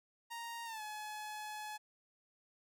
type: tone with pitch glide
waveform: sawtooth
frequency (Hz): 932.3 to 850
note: A#5 to G#5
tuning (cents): 0 to +40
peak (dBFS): -39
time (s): 0.3-1.78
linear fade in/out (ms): 20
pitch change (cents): -160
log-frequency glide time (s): 0.65-0.82
effects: none